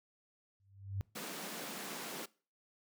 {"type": "tone with exponential growth", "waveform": "sine", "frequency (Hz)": 98, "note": "G2", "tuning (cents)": 0, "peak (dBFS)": -32, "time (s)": [0.6, 1.01], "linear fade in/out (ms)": 0, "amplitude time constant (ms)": 88}
{"type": "high-pass noise", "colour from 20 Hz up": "pink", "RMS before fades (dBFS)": -44, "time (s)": [1.15, 2.26], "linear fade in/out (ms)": 10, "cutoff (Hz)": 170, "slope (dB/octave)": 48}
{"effects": ["noise-tail reverb RT60 0.4 s tail -23 dB re dry"]}